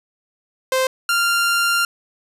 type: tone pair in turn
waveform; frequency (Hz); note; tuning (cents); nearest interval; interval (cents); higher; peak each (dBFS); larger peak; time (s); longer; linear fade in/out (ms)
sawtooth; 521 / 1390.9; C5 / F6; -7 / -7; octave + perfect fourth; 1700; second; -12; neither; 0.72-0.87 / 1.09-1.85; second; 2
effects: resampled to 32000 Hz + 9-bit